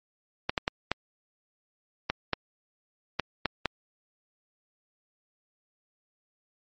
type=clicks; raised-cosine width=0.3 ms; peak=-9 dBFS; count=9; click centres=0.495 / 0.578 / 0.679 / 0.916 / 2.1 / 2.333 / 3.197 / 3.457 / 3.657 s; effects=MP3 32 kbps